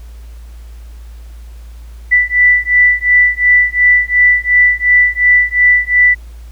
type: beating tone pair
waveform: sine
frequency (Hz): 1975.5 / 1978.3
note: B6 / B6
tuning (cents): 0 / +2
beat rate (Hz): 2.8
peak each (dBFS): -10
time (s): 2.11-6.15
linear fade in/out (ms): 20
effects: added 57 Hz sine -29 dBFS peak until 6.51 s + pink hiss -48 dBFS RMS until 6.51 s